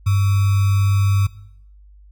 sine tone with sample-and-hold, 98.9 Hz, G2, 16 cents sharp, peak -13 dBFS, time 0.06-1.27 s, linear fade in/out 10 ms, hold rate 1225 Hz, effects noise-tail reverb RT60 0.7 s tail -18 dB re dry + added 50 Hz sine -43 dBFS peak until 2.11 s

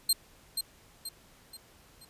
20% pulse tone with echo, 4186 Hz, C8, in tune, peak -16 dBFS, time 0.09-0.13 s, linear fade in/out 5 ms, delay 480 ms, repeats 4, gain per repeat -7 dB, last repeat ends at 2.05 s, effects pink hiss -59 dBFS RMS until 2.09 s + resampled to 32000 Hz

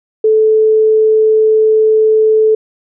sine tone, 436 Hz, A4, 16 cents flat, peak -6 dBFS, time 0.24-2.55 s, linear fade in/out 5 ms, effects none

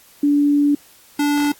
sine / square tone pair in turn, 289.1 / 290.8 Hz, D4 / D4, -27 / -17 cents, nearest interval unison, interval 10 cents, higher second, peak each -12 / -16 dBFS, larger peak first, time 0.23-0.75 / 1.19-1.52 s, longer first, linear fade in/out 5 ms, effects white hiss -49 dBFS RMS until 1.59 s + AAC 64 kbps

